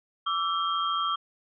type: tone cluster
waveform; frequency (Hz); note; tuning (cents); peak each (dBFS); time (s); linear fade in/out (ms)
sine; 1159 / 1332 / 3213; D6 / E6 / G7; -23 / +18 / +42; -28 / -29 / -32; 0.26-1.16; 10
effects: none